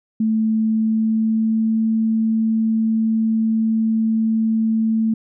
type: tone with pitch glide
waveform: sine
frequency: 220 to 222.3 Hz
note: A3 to A3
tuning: 0 to +18 cents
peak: -15 dBFS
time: 0.2-5.14 s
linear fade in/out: 5 ms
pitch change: +18 cents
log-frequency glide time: 0.58-1.83 s
effects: none